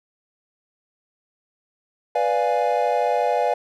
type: chord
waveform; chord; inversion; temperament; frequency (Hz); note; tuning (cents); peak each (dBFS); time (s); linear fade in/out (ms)
triangle; B diminished seventh; none; equal; 493.9 / 587.3 / 698.5 / 830.6; B4 / D5 / F5 / Ab5; 0 / 0 / 0 / 0; -22 / -22 / -21 / -22; 2.15-3.54; 5
effects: none